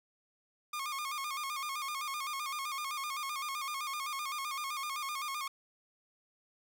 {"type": "tone with vibrato", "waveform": "sawtooth", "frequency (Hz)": 1148, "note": "D6", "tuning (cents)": -40, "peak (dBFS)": -32, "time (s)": [0.73, 5.48], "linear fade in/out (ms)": 5, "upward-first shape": "square", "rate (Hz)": 7.8, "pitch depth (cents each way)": 90, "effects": []}